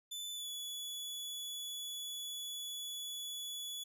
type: tone with pitch glide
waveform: sawtooth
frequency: 3503 to 3413 Hz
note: A7 to G#7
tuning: -8 to +47 cents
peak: -38 dBFS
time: 0.11-3.84 s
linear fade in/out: 10 ms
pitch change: -45 cents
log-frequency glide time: 0.33-0.49 s
effects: none